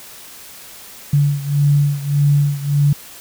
sine beating tone pair, 143.3 / 145 Hz, D3 / D3, -42 / -22 cents, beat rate 1.7 Hz, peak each -14 / -17 dBFS, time 1.13-2.93 s, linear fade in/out 5 ms, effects white hiss -38 dBFS RMS until 3.2 s

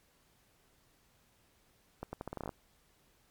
accelerating click train, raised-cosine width 1 ms, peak -25 dBFS, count 11, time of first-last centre 2.03-2.492 s, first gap 100 ms, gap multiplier 0.81, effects pink hiss -69 dBFS RMS until 3.3 s + MP3 96 kbps

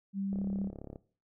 sine tone, 196 Hz, G3, in tune, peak -32 dBFS, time 0.13-0.71 s, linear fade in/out 50 ms
click train, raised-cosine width 2 ms, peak -30 dBFS, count 23, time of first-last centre 0.33-0.959 s, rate 35 Hz
effects noise-tail reverb RT60 0.4 s tail -18 dB re dry

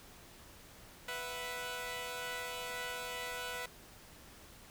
10% pulse chord, B suspended fourth, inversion none, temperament equal, 493.9 / 659.3 / 740 Hz, B4 / E5 / F#5, 0 / 0 / 0 cents, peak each -33 / -37 / -39 dBFS, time 1.08-3.66 s, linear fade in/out 5 ms, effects pink hiss -56 dBFS RMS until 4.7 s

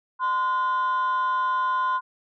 sine tone pair together, 1030 / 1446.6 Hz, C6 / F#6, -28 / -39 cents, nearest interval tritone, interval 589 cents, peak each -20 / -28 dBFS, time 0.19-2.01 s, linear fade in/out 50 ms, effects tanh soft clip ceiling -18 dBFS

